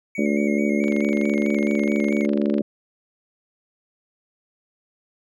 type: tone with vibrato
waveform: triangle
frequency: 2200 Hz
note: C#7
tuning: 14 cents flat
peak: -29 dBFS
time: 0.15-2.26 s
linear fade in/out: 2 ms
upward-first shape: square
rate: 4.6 Hz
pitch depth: 40 cents each way
type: harmonic tone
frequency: 72.1 Hz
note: D2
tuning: 31 cents flat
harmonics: 3 / 4 / 5 / 6 / 7 / 8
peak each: -21 / -24 / -26 / -32 / -33 / -29 dBFS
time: 0.18-2.62 s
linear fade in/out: 5 ms
type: click train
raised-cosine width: 0.3 ms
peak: -21 dBFS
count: 43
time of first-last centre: 0.84-2.583 s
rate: 24.1 Hz
effects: none